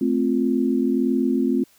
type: chord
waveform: sine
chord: F major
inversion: first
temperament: equal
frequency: 220 / 261.6 / 349.2 Hz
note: A3 / C4 / F4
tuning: 0 / 0 / 0 cents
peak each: -23 / -20 / -24 dBFS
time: 0.01-1.64 s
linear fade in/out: 5 ms
effects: white hiss -57 dBFS RMS until 1.78 s